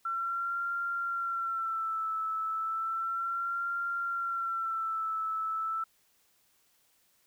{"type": "tone with vibrato", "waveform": "sine", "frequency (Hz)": 1347, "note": "E6", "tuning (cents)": 37, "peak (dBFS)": -30, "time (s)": [0.05, 5.84], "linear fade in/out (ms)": 5, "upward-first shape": "sine", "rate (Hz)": 0.33, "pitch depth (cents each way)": 49, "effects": ["white hiss -69 dBFS RMS until 7.26 s"]}